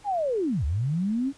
sine linear two-way sweep, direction down then up, 852 to 65.2 to 285.7 Hz, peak -23 dBFS, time 0.04-1.33 s, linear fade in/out 50 ms, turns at 0.65 s, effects pink hiss -54 dBFS RMS until 1.37 s + resampled to 22050 Hz

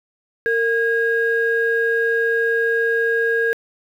sine tone pair together, 458.7 / 1634.6 Hz, A#4 / G#6, -28 / -28 cents, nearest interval octave + minor seventh, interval 2200 cents, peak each -18 dBFS, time 0.46-3.53 s, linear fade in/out 0 ms, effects tanh soft clip ceiling -8 dBFS + 8-bit

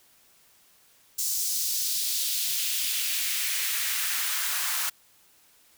white noise with high-pass filter sweep, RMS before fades -28 dBFS, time 1.18-4.9 s, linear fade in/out 10 ms, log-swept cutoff 6200 to 1100 Hz, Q 1.5, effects white hiss -60 dBFS RMS until 5.77 s

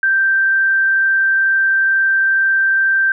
sine tone with frequency modulation, 1568 Hz, G6, in tune, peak -11 dBFS, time 0.03-3.12 s, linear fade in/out 2 ms, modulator 22.2 Hz, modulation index 0.2, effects none

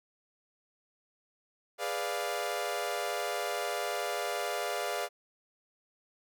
sawtooth chord, G# diminished seventh, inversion none, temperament equal, 415.3 / 493.9 / 587.3 / 698.5 Hz, G#4 / B4 / D5 / F5, 0 / 0 / 0 / 0 cents, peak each -35 / -35 / -33 / -32 dBFS, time 1.78-5.09 s, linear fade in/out 50 ms, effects none

